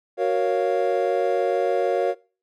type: chord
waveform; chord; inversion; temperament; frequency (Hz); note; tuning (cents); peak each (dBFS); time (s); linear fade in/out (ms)
triangle; Gb major seventh; none; equal with one note detuned; 370 / 467.8 / 554.4 / 698.5; Gb4 / Bb4 / Db5 / F5; 0 / +6 / 0 / 0; -23 / -22 / -22 / -24; 0.17-2.15; 50
effects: noise-tail reverb RT60 0.4 s tail -24 dB re dry